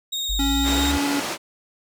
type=tone with vibrato; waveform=35% pulse; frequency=3729 Hz; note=A#7; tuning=in tune; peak=-23 dBFS; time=0.12-0.92 s; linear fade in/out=10 ms; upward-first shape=triangle; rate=18 Hz; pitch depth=39 cents each way
type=linear sweep; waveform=sine; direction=up; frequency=47.12 to 73.42 Hz; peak=-23 dBFS; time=0.29-0.98 s; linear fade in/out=10 ms
type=tone with pitch glide; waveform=square; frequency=277.2 to 283.5 Hz; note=C#4 to C#4; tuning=0 to +39 cents; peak=-22 dBFS; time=0.39-1.2 s; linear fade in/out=5 ms; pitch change=+39 cents; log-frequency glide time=0.69-0.86 s
type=band-pass noise; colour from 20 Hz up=pink; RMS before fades=-28 dBFS; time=0.63-1.38 s; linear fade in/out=50 ms; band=260 to 8300 Hz; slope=12 dB/octave
effects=none